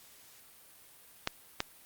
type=clicks; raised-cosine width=0.2 ms; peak=-12 dBFS; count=2; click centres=1.274 / 1.604 s; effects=white hiss -57 dBFS RMS until 1.85 s + Opus 48 kbps